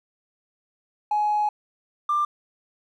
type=tone pair in turn; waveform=triangle; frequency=840 / 1187.9 Hz; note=G#5 / D6; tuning=+19 / +19 cents; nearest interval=tritone; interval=600 cents; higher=second; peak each=-16 dBFS; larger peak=neither; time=1.11-1.49 / 2.09-2.25 s; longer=first; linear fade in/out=5 ms; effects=tanh soft clip ceiling -17 dBFS